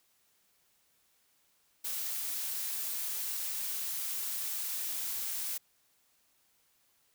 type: noise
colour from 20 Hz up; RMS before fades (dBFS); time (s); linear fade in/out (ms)
blue; -36; 1.84-5.58; 10
effects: white hiss -71 dBFS RMS until 7.14 s